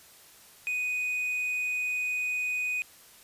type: tone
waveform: triangle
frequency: 2489 Hz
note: D#7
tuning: in tune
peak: -26 dBFS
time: 0.67-2.82 s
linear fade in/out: 0 ms
effects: white hiss -54 dBFS RMS until 3.23 s + resampled to 32000 Hz